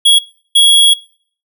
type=tone bursts at uneven times; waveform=square; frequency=3328 Hz; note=G#7; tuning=3 cents sharp; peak=-5 dBFS; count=2; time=0.05-0.19 / 0.55-0.94 s; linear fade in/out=10 ms; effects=noise-tail reverb RT60 0.5 s tail -21 dB re dry